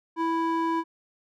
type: tone with band-pass filter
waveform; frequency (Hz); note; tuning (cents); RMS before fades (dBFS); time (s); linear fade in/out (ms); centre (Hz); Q
square; 329.6; E4; 0; -26; 0.16-0.84; 50; 740; 6.6
effects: none